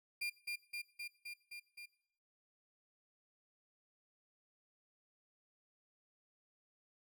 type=tone with echo; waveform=35% pulse; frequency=2400 Hz; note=D7; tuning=37 cents sharp; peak=-35 dBFS; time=0.21-0.3 s; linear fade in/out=10 ms; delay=260 ms; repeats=6; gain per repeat=-2 dB; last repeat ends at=1.86 s; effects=noise-tail reverb RT60 0.7 s tail -19 dB re dry